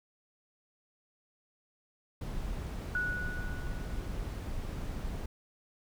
brown noise, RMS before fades -37 dBFS, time 2.21-5.26 s, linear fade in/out 5 ms
sine tone with exponential decay, 1469 Hz, F#6, 13 cents flat, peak -28 dBFS, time 2.95-4.29 s, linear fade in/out 2 ms, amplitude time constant 290 ms
effects none

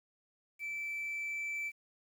sine tone with level ramp, 2324 Hz, D7, 19 cents flat, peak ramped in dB -35 to -32 dBFS, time 0.59-1.72 s, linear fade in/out 50 ms, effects tanh soft clip ceiling -34 dBFS + 10-bit

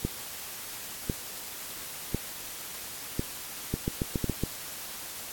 two click trains, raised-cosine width 3 ms, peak -14 / -14 dBFS, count 5 / 6, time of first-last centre 0.05-4.243 / 3.74-4.436 s, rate 0.954 / 7.18 Hz, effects white hiss -40 dBFS RMS until 5.32 s + AAC 64 kbps

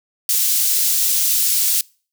white high-pass noise, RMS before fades -17 dBFS, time 0.29-1.81 s, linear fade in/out 2 ms, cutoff 4500 Hz, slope 12 dB/octave, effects noise-tail reverb RT60 0.4 s tail -25 dB re dry

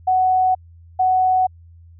sine tone pair in turn, 744 / 744 Hz, F#5 / F#5, +9 / +9 cents, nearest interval unison, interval 0 cents, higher neither, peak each -13 dBFS, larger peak neither, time 0.07-0.55 / 0.99-1.47 s, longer neither, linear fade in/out 10 ms, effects added 84 Hz sine -42 dBFS peak until 1.99 s

